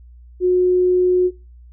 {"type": "tone", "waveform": "sine", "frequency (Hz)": 363.2, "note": "F#4", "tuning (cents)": -32, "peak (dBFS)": -12, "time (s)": [0.4, 1.31], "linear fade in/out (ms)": 50, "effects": ["noise-tail reverb RT60 0.3 s tail -22 dB re dry", "added 60 Hz sine -40 dBFS peak until 1.72 s"]}